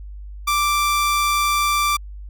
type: tone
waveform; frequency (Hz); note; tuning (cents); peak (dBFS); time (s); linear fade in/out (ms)
sawtooth; 1174.7; D6; 0; -13; 0.47-1.97; 10
effects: added 50 Hz sine -32 dBFS peak until 2.29 s